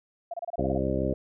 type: tone bursts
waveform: sine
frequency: 683 Hz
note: F5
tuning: 39 cents flat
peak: -30 dBFS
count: 9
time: 0.31-0.778 s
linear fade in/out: 5 ms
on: 28 ms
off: 27 ms
type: harmonic tone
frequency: 66 Hz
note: C2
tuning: 16 cents sharp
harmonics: 1 / 2 / 3 / 4 / 5 / 6 / 8 / 9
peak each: -33 / -33 / -33 / -33 / -33 / -33 / -33 / -33 dBFS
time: 0.58-1.14 s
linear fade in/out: 5 ms
effects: none